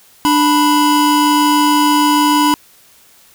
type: tone pair together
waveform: square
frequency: 295.6 / 987.8 Hz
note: D4 / B5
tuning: +11 / 0 cents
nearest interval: octave + major sixth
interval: 2089 cents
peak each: -13 dBFS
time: 0.25-2.54 s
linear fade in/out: 0 ms
effects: white hiss -47 dBFS RMS until 3.34 s

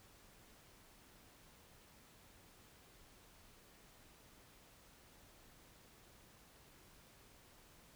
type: silence
effects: pink hiss -64 dBFS RMS until 7.95 s

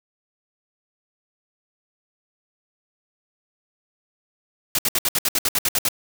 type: noise bursts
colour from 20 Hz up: white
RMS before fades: -20 dBFS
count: 12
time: 4.75-5.887 s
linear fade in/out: 2 ms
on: 37 ms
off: 63 ms
effects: none

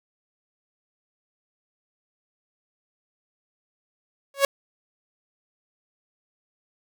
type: tone with exponential growth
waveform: sawtooth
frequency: 554.4 Hz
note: C#5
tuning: in tune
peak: -8 dBFS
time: 4.34-4.45 s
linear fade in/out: 2 ms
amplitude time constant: 23 ms
effects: none

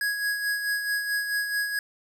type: tone with tremolo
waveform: square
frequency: 1662 Hz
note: G#6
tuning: 1 cent sharp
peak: -24 dBFS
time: 0.01-1.79 s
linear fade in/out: 2 ms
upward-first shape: sine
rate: 4.6 Hz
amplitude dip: 50%
effects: none

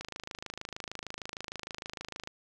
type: click train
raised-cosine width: 0.2 ms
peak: -21 dBFS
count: 61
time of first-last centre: 0.01-2.274 s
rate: 26.5 Hz
effects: none

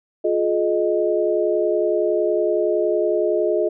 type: tone cluster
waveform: sine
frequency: 353.6 / 424.4 / 621 Hz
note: F4 / G#4 / D#5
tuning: +22 / +38 / -3 cents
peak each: -21 dBFS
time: 0.24-3.69 s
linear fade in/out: 10 ms
effects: none

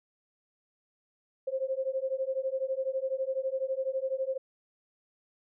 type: beating tone pair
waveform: sine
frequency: 523.3 / 535.3 Hz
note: C5 / C5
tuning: 0 / +39 cents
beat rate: 12 Hz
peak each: -32 / -32 dBFS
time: 1.47-4.38 s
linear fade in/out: 10 ms
effects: none

